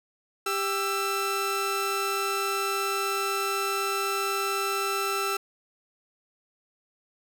sawtooth tone pair together, 395.5 / 1330.3 Hz, G4 / E6, +15 / +15 cents, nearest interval octave + major sixth, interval 2100 cents, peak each -26 / -24 dBFS, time 0.46-5.37 s, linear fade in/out 5 ms, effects none

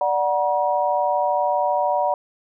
sine chord, D augmented, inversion none, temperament equal with one note detuned, 587.3 / 740 / 954.7 Hz, D5 / F#5 / A#5, 0 / 0 / +41 cents, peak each -22 dBFS, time 0.01-2.14 s, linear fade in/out 2 ms, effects none

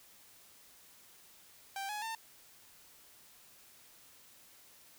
sawtooth tone with pitch steps, 784 / 840.3 / 900.6 Hz, G5 / G#5 / A5, 0 / +20 / +40 cents, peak -34 dBFS, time 1.76-2.15 s, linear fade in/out 2 ms, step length 130 ms, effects white hiss -60 dBFS RMS until 4.98 s

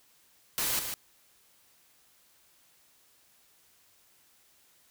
white noise with echo, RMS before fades -30 dBFS, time 0.58-0.79 s, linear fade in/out 0 ms, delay 150 ms, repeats 1, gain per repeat -6 dB, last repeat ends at 0.94 s, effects white hiss -64 dBFS RMS until 4.9 s

